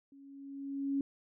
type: tone with level ramp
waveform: sine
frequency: 276.8 Hz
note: C#4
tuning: 2 cents flat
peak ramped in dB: -54 to -28 dBFS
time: 0.12-1.01 s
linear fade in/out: 2 ms
effects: none